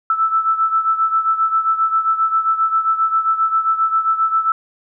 sine beating tone pair, 1317 / 1324.5 Hz, E6 / E6, -2 / +8 cents, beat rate 7.5 Hz, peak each -15 / -20 dBFS, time 0.1-4.52 s, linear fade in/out 2 ms, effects none

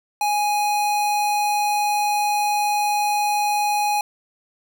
square tone, 830.6 Hz, G#5, in tune, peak -19 dBFS, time 0.21-4.01 s, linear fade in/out 2 ms, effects none

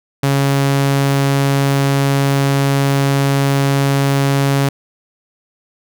sawtooth tone, 138.59 Hz, C#3, in tune, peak -8 dBFS, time 0.23-4.69 s, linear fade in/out 5 ms, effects none

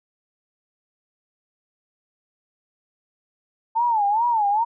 sine tone with vibrato, 880 Hz, A5, in tune, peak -17 dBFS, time 3.75-4.65 s, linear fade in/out 20 ms, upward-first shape sine, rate 2.4 Hz, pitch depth 160 cents each way, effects none

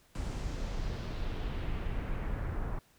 brown noise with low-pass filter sweep, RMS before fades -35 dBFS, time 0.15-2.79 s, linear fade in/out 2 ms, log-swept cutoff 8500 to 1400 Hz, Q 1.5, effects pink hiss -65 dBFS RMS until 2.98 s

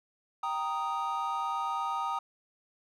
triangle chord, Eb major, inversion first, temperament equal, 784 / 932.3 / 1244.5 Hz, G5 / Bb5 / Eb6, 0 / 0 / 0 cents, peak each -34 / -32 / -31 dBFS, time 0.43-2.19 s, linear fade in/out 5 ms, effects tanh soft clip ceiling -19 dBFS

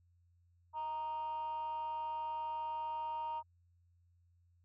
sine tone with frequency modulation, 932.3 Hz, A#5, in tune, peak -35 dBFS, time 0.73-3.43 s, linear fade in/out 50 ms, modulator 305 Hz, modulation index 0.3, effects tanh soft clip ceiling -35 dBFS + added 87 Hz sine -67 dBFS peak until 4.64 s

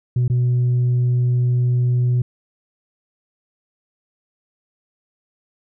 sine tone with dropouts, 123.47 Hz, B2, in tune, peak -12 dBFS, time 0.16-2.22 s, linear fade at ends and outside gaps 5 ms, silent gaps 0.28-0.299 s, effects tanh soft clip ceiling -13 dBFS

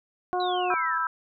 harmonic tone, 361.7 Hz, F#4, 39 cents flat, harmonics 1 / 2 / 3 / 4, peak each -29 / -26 / -32 / -39 dBFS, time 0.33-0.74 s, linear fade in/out 0 ms
sine exponential sweep, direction down, 4045 to 1568 Hz, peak -33 dBFS, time 0.4-1 s, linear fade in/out 2 ms
sine chord, E minor, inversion second, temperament just, 988.9 / 1318.5 / 1582.2 Hz, B5 / E6 / G6, +2 / 0 / +16 cents, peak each -30 / -26 / -31 dBFS, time 0.7-1.07 s, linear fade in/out 2 ms
effects none

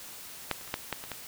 clicks, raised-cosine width 0.3 ms, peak -11 / -30 / -30 / -13 / -14 / -24 / -19 dBFS, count 7, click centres 0.513 / 0.612 / 0.677 / 0.741 / 0.927 / 1.039 / 1.117 s, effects white hiss -45 dBFS RMS until 1.27 s

